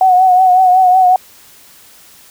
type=tone with vibrato; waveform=sine; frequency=740 Hz; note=F#5; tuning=in tune; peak=-5 dBFS; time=0.01-1.16 s; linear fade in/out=2 ms; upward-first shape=triangle; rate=5.4 Hz; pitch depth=53 cents each way; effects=white hiss -42 dBFS RMS until 2.3 s